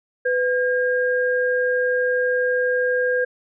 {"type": "tone pair together", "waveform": "sine", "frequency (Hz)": [500, 1616.1], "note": ["B4", "G#6"], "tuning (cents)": [21, -48], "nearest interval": "octave + minor sixth", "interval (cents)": 2031, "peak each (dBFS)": [-19, -22], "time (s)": [0.25, 3.25], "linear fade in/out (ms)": 10, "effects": []}